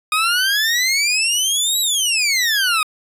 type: exponential two-way sweep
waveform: 20% pulse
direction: up then down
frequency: 1231 to 3951 to 1231 Hz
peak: -10 dBFS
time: 0.12-2.83 s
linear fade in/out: 2 ms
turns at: 1.8 s
effects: resampled to 32000 Hz